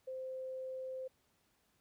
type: tone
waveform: sine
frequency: 520 Hz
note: C5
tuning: 11 cents flat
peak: -40 dBFS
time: 0.07-1.08 s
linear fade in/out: 10 ms
effects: pink hiss -75 dBFS RMS until 1.8 s + high-pass 60 Hz 12 dB/octave